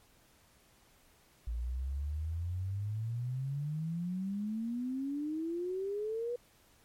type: exponential sweep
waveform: sine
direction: up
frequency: 55.9 to 490 Hz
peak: -33 dBFS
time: 1.47-6.36 s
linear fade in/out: 5 ms
effects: pink hiss -65 dBFS RMS until 6.84 s + MP3 64 kbps